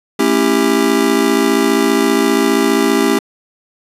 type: chord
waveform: square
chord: A dominant seventh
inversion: none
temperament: just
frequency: 220 / 275 / 330 / 396 Hz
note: A3 / C#4 / E4 / G4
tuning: 0 / -14 / +2 / +18 cents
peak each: -19 / -16 / -19 / -16 dBFS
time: 0.19-3.19 s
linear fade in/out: 5 ms
effects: resampled to 32000 Hz